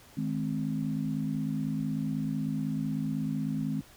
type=chord; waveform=sine; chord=Ab major; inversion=second; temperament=equal with one note detuned; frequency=155.56 / 211.6 / 261.6 Hz; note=Eb3 / Ab3 / C4; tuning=0 / +33 / 0 cents; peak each=-33 dBFS; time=0.17-3.81 s; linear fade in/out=5 ms; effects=pink hiss -55 dBFS RMS until 3.96 s